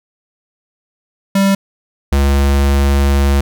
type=tone pair in turn; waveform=square; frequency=196 / 69.66 Hz; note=G3 / C#2; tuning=0 / +9 cents; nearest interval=octave + tritone; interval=1791 cents; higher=first; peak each=-10 dBFS; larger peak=neither; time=1.35-1.55 / 2.12-3.41 s; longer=second; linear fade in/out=5 ms; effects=none